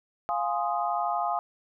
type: chord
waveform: sine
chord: F minor seventh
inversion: none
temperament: equal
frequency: 698.5 / 830.6 / 1046.5 / 1244.5 Hz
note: F5 / Ab5 / C6 / Eb6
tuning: 0 / 0 / 0 / 0 cents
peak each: -29 / -30 / -34 / -32 dBFS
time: 0.29-1.39 s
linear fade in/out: 0 ms
effects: none